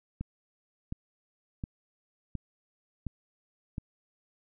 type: click train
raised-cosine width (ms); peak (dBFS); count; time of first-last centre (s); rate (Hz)
5; -22; 6; 0.21-3.781; 1.4
effects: none